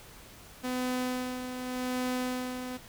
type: tone with tremolo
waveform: sawtooth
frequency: 252.3 Hz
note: B3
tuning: 37 cents sharp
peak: -25 dBFS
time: 0.63-2.78 s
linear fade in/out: 20 ms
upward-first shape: sine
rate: 0.86 Hz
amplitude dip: 55%
effects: pink hiss -51 dBFS RMS until 2.88 s